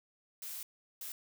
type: noise bursts at uneven times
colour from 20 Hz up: blue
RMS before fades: -43 dBFS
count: 2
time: 0.42-0.63 / 1.01-1.12 s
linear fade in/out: 2 ms
effects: none